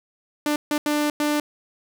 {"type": "tone bursts at uneven times", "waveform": "sawtooth", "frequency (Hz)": 296.8, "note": "D4", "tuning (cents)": 18, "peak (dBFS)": -16, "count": 4, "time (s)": [[0.46, 0.56], [0.71, 0.78], [0.86, 1.1], [1.2, 1.4]], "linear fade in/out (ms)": 2, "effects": []}